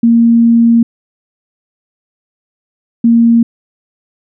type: tone pair in turn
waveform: sine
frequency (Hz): 232.3 / 232.3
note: A#3 / A#3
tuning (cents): -6 / -6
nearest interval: unison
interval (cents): 0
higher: neither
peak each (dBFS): -4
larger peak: neither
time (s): 0.03-0.83 / 3.04-3.43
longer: first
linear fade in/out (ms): 5
effects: none